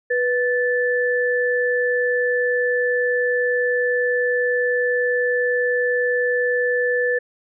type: tone pair together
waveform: sine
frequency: 492 / 1750 Hz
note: B4 / A6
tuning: -7 / -10 cents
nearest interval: octave + minor seventh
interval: 2197 cents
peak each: -19 / -21 dBFS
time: 0.1-7.19 s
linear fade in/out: 10 ms
effects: none